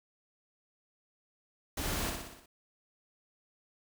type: noise with echo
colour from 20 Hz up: pink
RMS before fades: -36 dBFS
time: 1.77-2.1 s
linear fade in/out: 5 ms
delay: 60 ms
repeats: 6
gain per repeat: -4 dB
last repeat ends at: 2.46 s
effects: none